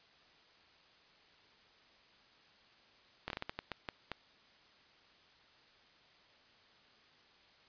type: slowing click train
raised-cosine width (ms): 0.3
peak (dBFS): -22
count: 10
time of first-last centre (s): 3.28-4.117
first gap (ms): 22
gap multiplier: 1.34
effects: white hiss -64 dBFS RMS until 7.68 s + resampled to 11025 Hz